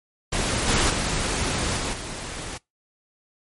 pink noise with level steps, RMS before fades -24 / -20 / -25 / -27 / -33 dBFS, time 0.32-2.58 s, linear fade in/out 10 ms, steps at 0.68 / 0.9 / 1.77 / 1.93 s, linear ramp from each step 2 ms, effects noise-tail reverb RT60 0.2 s tail -25 dB re dry + MP3 48 kbps

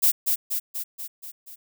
violet noise with echo, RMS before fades -18 dBFS, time 0.02-0.12 s, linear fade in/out 20 ms, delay 240 ms, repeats 6, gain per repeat -4 dB, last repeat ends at 1.56 s, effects none

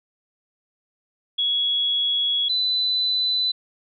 sine tone pair in turn, 3348 / 4002 Hz, G#7 / B7, +13 / +22 cents, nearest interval minor third, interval 309 cents, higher second, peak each -19 dBFS, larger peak neither, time 1.38-2.49 / 2.49-3.52 s, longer first, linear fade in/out 10 ms, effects none

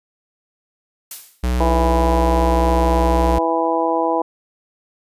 blue noise with exponential decay, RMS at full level -27 dBFS, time 1.11-1.49 s, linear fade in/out 2 ms, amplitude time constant 82 ms
square tone, 61.74 Hz, B1, in tune, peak -17 dBFS, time 1.43-3.39 s, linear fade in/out 10 ms
harmonic tone, 164.81 Hz, E3, in tune, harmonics 2 / 3 / 4 / 5 / 6, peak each -22 / -22 / -22 / -22 / -22 dBFS, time 1.6-4.22 s, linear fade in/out 5 ms
effects resampled to 32000 Hz

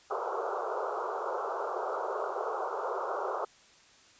pink band-pass noise, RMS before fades -34 dBFS, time 0.1-3.45 s, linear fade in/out 5 ms, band 380 to 1400 Hz, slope 96 dB/octave, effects white hiss -59 dBFS RMS until 4.19 s + resampled to 16000 Hz

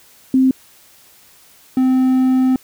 sine / triangle tone pair in turn, 261.6 / 258.6 Hz, C4 / C4, 0 / -20 cents, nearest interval unison, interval 20 cents, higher first, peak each -9 dBFS, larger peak neither, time 0.34-0.51 / 1.77-2.56 s, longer second, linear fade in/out 2 ms, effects white hiss -48 dBFS RMS until 2.63 s

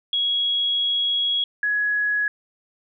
sine tone pair in turn, 3322 / 1678.4 Hz, G#7 / G#6, 0 / +18 cents, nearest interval octave, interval 1182 cents, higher first, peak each -19 dBFS, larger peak neither, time 0.13-1.44 / 1.63-2.28 s, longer first, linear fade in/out 2 ms, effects none

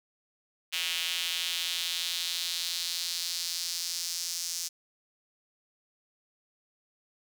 square tone with high-pass filter sweep, 85.8 Hz, F2, 30 cents flat, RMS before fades -33 dBFS, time 0.72-4.69 s, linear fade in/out 20 ms, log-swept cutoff 2900 to 5700 Hz, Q 2.5, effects none

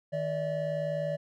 triangle tone cluster, 156.5 / 579 / 639 Hz, D#3 / D5 / D#5, +10 / -25 / +46 cents, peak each -33 / -29 / -35 dBFS, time 0.12-1.17 s, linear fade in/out 20 ms, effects none

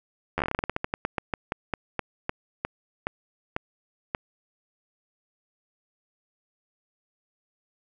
slowing click train, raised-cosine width 0.5 ms, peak -11 dBFS, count 26, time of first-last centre 0.38-4.149 s, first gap 11 ms, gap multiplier 1.18, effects none

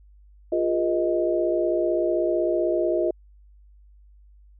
sine tone cluster, 350.5 / 406.3 / 477.1 / 626 Hz, F4 / G#4 / A#4 / D#5, +6 / -38 / +40 / +10 cents, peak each -23 / -30 / -30 / -24 dBFS, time 0.52-3.11 s, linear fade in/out 5 ms, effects added 50 Hz sine -49 dBFS peak until 4.59 s

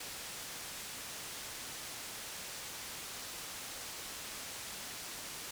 white low-pass noise, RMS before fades -45 dBFS, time 0-5.51 s, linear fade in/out 5 ms, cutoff 9200 Hz, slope 12 dB/octave, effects none

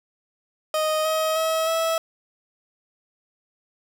30% pulse tone with pitch steps, 622 / 632.1 / 642.4 / 652.9 Hz, D#5 / D#5 / E5 / E5, -1 / +27 / -45 / -17 cents, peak -18 dBFS, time 0.74-1.98 s, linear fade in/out 2 ms, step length 310 ms, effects none

